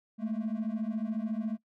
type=beating tone pair; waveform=triangle; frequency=212.7 / 226.7 Hz; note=G#3 / A#3; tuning=+42 / -48 cents; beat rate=14 Hz; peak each=-30 dBFS; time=0.18-1.58 s; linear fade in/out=50 ms; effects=noise-tail reverb RT60 0.1 s tail -21 dB re dry + tanh soft clip ceiling -25 dBFS